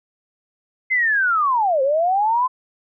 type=linear two-way sweep; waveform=sine; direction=down then up; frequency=2095 to 517 to 1037 Hz; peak=-15 dBFS; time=0.9-2.48 s; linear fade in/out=20 ms; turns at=1.82 s; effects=none